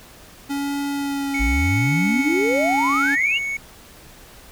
square tone with vibrato, 280 Hz, C#4, 18 cents sharp, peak -23 dBFS, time 0.49-3.16 s, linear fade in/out 20 ms, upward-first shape sine, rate 0.78 Hz, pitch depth 17 cents each way
triangle tone, 2217 Hz, C#7, in tune, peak -21 dBFS, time 1.34-3.57 s, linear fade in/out 5 ms
sine exponential sweep, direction up, 50.1 to 2960 Hz, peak -18 dBFS, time 1.39-3.39 s, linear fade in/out 20 ms
effects pink hiss -45 dBFS RMS until 4.51 s

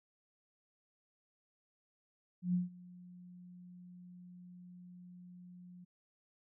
sine tone with ADSR envelope, 178.8 Hz, F3, 41 cents sharp, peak -28 dBFS, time 2.42-5.85 s, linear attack 120 ms, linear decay 150 ms, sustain -23 dB, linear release 14 ms, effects none

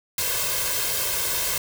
white noise with comb filter, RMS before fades -25 dBFS, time 0.18-1.58 s, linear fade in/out 2 ms, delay 1.9 ms, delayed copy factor +0.85, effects none

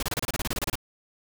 pink noise bursts, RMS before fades -28 dBFS, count 14, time 0-0.755 s, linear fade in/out 2 ms, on 27 ms, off 29 ms, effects none

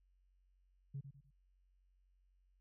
sine tone with echo, 138.1 Hz, C#3, 6 cents flat, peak -40 dBFS, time 0.94-1.01 s, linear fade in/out 10 ms, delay 100 ms, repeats 3, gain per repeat -9 dB, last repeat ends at 1.31 s, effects tanh soft clip ceiling -37 dBFS + added 46 Hz sine -70 dBFS peak until 2.6 s

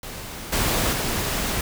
pink noise with level steps, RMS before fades -35 / -22 / -25 dBFS, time 0.03-1.61 s, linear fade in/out 2 ms, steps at 0.52 / 0.92 s, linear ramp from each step 10 ms, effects none

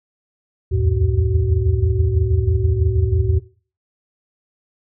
sine tone cluster, 67.9 / 80.3 / 86.4 / 109.6 / 377.6 Hz, C#2 / E2 / F2 / A2 / F#4, -35 / -45 / -18 / -6 / +35 cents, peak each -23 / -21 / -19 / -19 / -25 dBFS, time 0.71-3.4 s, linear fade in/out 20 ms, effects noise-tail reverb RT60 0.4 s tail -18 dB re dry

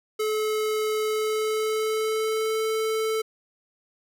square tone with pitch glide, 430.9 to 440 Hz, A4 to A4, -36 to 0 cents, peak -24 dBFS, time 0.19-3.22 s, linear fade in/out 10 ms, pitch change +36 cents, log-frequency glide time 1.02-2.63 s, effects none

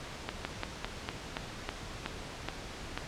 slowing click train, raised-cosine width 0.3 ms, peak -17 dBFS, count 10, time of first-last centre 0.29-2.976 s, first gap 160 ms, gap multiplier 1.15, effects pink hiss -43 dBFS RMS until 3.07 s + low-pass 6000 Hz 12 dB/octave

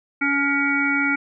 harmonic tone with a mistuned harmonic, 281.6 Hz, C#4, 27 cents sharp, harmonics 1 / 3 / 5 / 7 / 8, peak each -23 / -32 / -23 / -28 / -22 dBFS, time 0.21-1.16 s, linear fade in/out 10 ms, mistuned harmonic 7, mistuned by -22 cents, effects none

